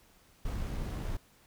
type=noise with amplitude modulation; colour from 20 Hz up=brown; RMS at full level=-34 dBFS; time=0.45-1.17 s; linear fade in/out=5 ms; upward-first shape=sine; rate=60 Hz; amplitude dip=25%; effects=pink hiss -63 dBFS RMS until 1.46 s